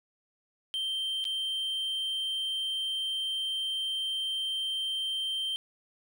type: tone with dropouts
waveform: triangle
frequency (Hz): 3136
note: G7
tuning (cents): 0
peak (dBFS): -28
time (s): 0.74-5.56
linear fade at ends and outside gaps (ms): 0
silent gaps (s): 1.242-1.252
effects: none